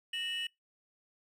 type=tone cluster; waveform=triangle; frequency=1847 / 2626 / 2941 Hz; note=A#6 / E7 / F#7; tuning=-16 / -7 / -11 cents; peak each=-40 / -40 / -33 dBFS; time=0.13-0.47 s; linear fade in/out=5 ms; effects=noise-tail reverb RT60 0.2 s tail -26 dB re dry + tanh soft clip ceiling -26 dBFS